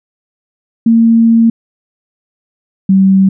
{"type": "tone pair in turn", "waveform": "sine", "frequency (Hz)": [228.6, 192.23], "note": ["A#3", "G3"], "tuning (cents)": [-34, -34], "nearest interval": "minor third", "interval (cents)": 300, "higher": "first", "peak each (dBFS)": -4, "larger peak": "neither", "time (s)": [[0.86, 1.5], [2.89, 3.29]], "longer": "first", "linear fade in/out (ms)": 5, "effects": []}